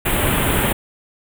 pink band-stop noise, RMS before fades -18 dBFS, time 0.05-0.73 s, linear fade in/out 10 ms, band 3400 to 8400 Hz, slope 48 dB/octave, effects none

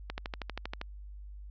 click train, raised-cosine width 0.3 ms, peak -20 dBFS, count 10, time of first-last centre 0.1-0.814 s, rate 12.6 Hz, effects added 50 Hz sine -43 dBFS peak until 1.5 s + resampled to 16000 Hz

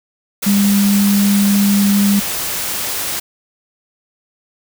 sine tone in noise, 201.3 Hz, G3, 46 cents sharp, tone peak -10 dBFS, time 0.46-2.2 s, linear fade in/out 10 ms, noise white, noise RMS -21 dBFS, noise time 0.42-3.2 s, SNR +8 dB, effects none

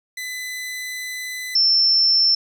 sawtooth / sine tone pair in turn, 2007 / 5358 Hz, B6 / E8, +27 / +27 cents, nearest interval octave + perfect fourth, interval 1700 cents, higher second, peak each -24 / -13 dBFS, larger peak second, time 0.17-1.55 / 1.55-2.35 s, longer first, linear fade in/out 5 ms, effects none

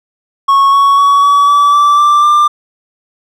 triangle tone with pitch steps, 1102 / 1114.2 / 1126.5 / 1138.9 / 1151.5 / 1164.2 / 1177 / 1190 Hz, C#6 / C#6 / C#6 / C#6 / D6 / D6 / D6 / D6, -11 / +9 / +28 / +46 / -34 / -15 / +3 / +22 cents, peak -3 dBFS, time 0.48-2.48 s, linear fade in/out 10 ms, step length 250 ms, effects none

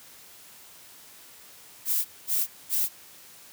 violet noise bursts, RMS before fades -25 dBFS, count 3, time 1.85-2.89 s, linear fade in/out 50 ms, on 200 ms, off 220 ms, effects white hiss -50 dBFS RMS until 3.52 s + high-pass 60 Hz 12 dB/octave

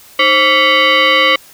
sine tone with frequency modulation, 530 Hz, C5, 22 cents sharp, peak -7 dBFS, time 0.19-1.36 s, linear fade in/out 5 ms, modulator 839 Hz, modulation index 3.5, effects white hiss -41 dBFS RMS until 1.53 s

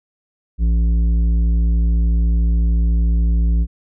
sine tone with tanh clipping, 56.9 Hz, A#1, 41 cents flat, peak -14 dBFS, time 0.58-3.67 s, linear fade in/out 50 ms, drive 9 dB, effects none

